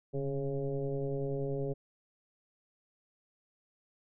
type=tone with frequency modulation; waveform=sine; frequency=277.2 Hz; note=C#4; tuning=in tune; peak=-31 dBFS; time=0.13-1.74 s; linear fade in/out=20 ms; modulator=136 Hz; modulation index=1.9; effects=none